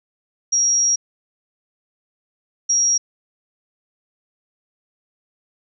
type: tone bursts at uneven times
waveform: sine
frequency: 5660 Hz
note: F8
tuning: 22 cents sharp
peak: -14 dBFS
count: 2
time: 0.52-0.96 / 2.69-2.98 s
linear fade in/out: 10 ms
effects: none